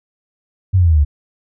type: exponential sweep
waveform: sine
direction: down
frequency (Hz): 98 to 69.8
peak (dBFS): -8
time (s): 0.73-1.05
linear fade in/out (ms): 20
effects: none